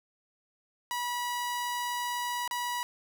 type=tone with dropouts; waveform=sawtooth; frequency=972 Hz; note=B5; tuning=28 cents flat; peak=-27 dBFS; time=0.91-2.83 s; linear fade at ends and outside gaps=0 ms; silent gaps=2.477-2.511 s; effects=none